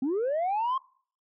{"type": "linear sweep", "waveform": "sine", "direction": "up", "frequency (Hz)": [246.9, 1082], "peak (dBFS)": -23, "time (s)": [0.02, 0.78], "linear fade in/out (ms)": 5, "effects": ["noise-tail reverb RT60 0.5 s tail -24 dB re dry", "tanh soft clip ceiling -23 dBFS"]}